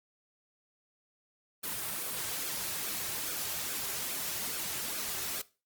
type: noise with flanger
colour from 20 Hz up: white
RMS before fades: -36 dBFS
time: 1.63-5.42 s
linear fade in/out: 10 ms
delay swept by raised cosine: 1 to 4.2 ms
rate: 2.4 Hz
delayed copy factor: -0.55
effects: noise-tail reverb RT60 0.3 s tail -18 dB re dry + Opus 32 kbps